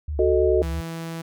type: tone with vibrato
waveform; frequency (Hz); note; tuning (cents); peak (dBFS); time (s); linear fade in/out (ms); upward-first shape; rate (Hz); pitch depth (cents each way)
sine; 71.4; D2; -48; -25; 0.08-0.81; 5; sine; 6.1; 100
type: chord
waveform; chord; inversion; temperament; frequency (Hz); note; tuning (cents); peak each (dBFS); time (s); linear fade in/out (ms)
sine; D# diminished; first; equal; 370 / 440 / 622.3; F#4 / A4 / D#5; 0 / 0 / 0; -19 / -21 / -23; 0.19-0.62; 2
type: tone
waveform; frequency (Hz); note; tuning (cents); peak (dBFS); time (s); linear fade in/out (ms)
sawtooth; 164.81; E3; 0; -26; 0.62-1.22; 10
effects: none